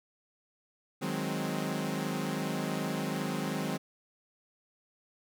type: chord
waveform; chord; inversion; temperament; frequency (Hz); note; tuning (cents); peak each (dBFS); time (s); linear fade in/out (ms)
sawtooth; Ab dominant seventh; second; equal; 155.56 / 185 / 207.7 / 261.6; Eb3 / Gb3 / Ab3 / C4; 0 / 0 / 0 / 0; -33; 1.01-3.78; 20
effects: none